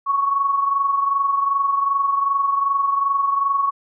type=tone pair together; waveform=sine; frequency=1108.7 / 1131.3 Hz; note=C#6 / C#6; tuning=0 / +35 cents; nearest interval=unison; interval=35 cents; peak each=-17 / -25 dBFS; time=0.06-3.71 s; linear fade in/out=20 ms; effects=none